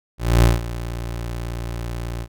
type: tone with ADSR envelope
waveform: 25% pulse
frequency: 58.3 Hz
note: A#1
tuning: 1 cent sharp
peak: -6 dBFS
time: 0.18-2.28 s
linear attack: 250 ms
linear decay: 170 ms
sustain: -16 dB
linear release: 66 ms
effects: none